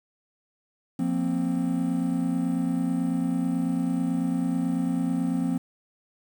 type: chord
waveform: triangle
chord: F suspended fourth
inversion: none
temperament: just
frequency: 174.61 / 232.8 / 261.9 Hz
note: F3 / Bb3 / C4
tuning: 0 / -2 / +2 cents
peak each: -26 / -28 / -24 dBFS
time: 0.99-5.58 s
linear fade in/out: 5 ms
effects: 8-bit